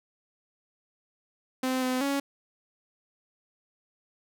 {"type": "tone with pitch steps", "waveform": "sawtooth", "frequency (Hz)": [258.3, 255.2, 278.9], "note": ["C4", "C4", "C#4"], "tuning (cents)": [-22, -43, 11], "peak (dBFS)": -22, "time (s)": [1.63, 2.2], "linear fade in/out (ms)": 5, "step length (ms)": 190, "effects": []}